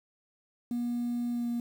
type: tone with pitch glide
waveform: sine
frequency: 240 to 237.5 Hz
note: B3 to A#3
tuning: -49 to +33 cents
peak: -27 dBFS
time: 0.71-1.6 s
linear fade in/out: 2 ms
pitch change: -18 cents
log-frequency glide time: 1.32-1.48 s
effects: tanh soft clip ceiling -27 dBFS + 9-bit